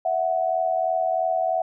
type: tone pair together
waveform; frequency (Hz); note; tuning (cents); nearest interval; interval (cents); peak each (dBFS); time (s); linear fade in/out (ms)
sine; 657 / 740; E5 / F#5; -6 / 0; major second; 206; -23; 0.05-1.62; 5
effects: none